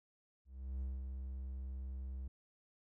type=tone with ADSR envelope; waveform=triangle; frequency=65.41 Hz; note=C2; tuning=in tune; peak=-35 dBFS; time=0.45-2.28 s; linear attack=360 ms; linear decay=200 ms; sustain=-4 dB; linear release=7 ms; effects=none